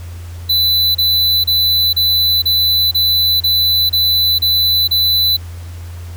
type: tone bursts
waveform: square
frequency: 3995 Hz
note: B7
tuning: 19 cents sharp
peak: -11 dBFS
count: 10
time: 0.49-5.369 s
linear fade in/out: 10 ms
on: 460 ms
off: 31 ms
effects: added 86 Hz sine -26 dBFS peak until 6.16 s + pink hiss -41 dBFS RMS until 6.16 s